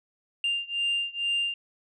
sine beating tone pair, 2794 / 2796.2 Hz, F7 / F7, 0 / +1 cents, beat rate 2.2 Hz, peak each -27 / -28 dBFS, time 0.44-1.54 s, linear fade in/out 2 ms, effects tanh soft clip ceiling -21 dBFS

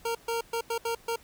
25% pulse tone bursts at uneven times, 462.1 Hz, A#4, 15 cents flat, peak -24 dBFS, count 6, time 0.05-0.15 / 0.28-0.41 / 0.53-0.61 / 0.7-0.78 / 0.85-0.95 / 1.08-1.16 s, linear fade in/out 5 ms, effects pink hiss -56 dBFS RMS until 1.23 s

